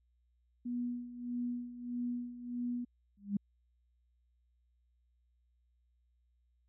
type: tone with tremolo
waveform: sine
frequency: 243.1 Hz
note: B3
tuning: 27 cents flat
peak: -33 dBFS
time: 0.65-2.85 s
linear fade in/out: 10 ms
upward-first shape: sine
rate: 1.6 Hz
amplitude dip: 75%
type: tone with exponential growth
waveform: sine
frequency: 201.8 Hz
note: G#3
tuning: 49 cents flat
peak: -26 dBFS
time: 3.17-3.37 s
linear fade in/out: 5 ms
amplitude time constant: 42 ms
effects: added 60 Hz sine -70 dBFS peak until 6.68 s